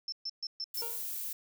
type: tone bursts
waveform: sine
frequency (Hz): 5330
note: E8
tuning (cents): +18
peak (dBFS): -34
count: 5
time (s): 0.08-0.815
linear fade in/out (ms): 2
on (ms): 43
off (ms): 130
type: noise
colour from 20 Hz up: violet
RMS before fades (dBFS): -38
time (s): 0.74-1.33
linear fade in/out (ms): 5
type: tone with exponential decay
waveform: 25% pulse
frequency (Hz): 466.2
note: A#4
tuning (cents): 0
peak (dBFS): -34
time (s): 0.82-1.11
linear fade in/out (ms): 1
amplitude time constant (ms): 63
effects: none